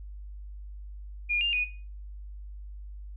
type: tone with pitch steps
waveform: sine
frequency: 2426 / 2800 / 2473 Hz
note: D#7 / F7 / D#7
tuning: -44 / +4 / -11 cents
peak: -24 dBFS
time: 1.29-1.65 s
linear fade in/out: 20 ms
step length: 120 ms
effects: noise-tail reverb RT60 0.4 s tail -17 dB re dry + added 50 Hz sine -39 dBFS peak until 3.16 s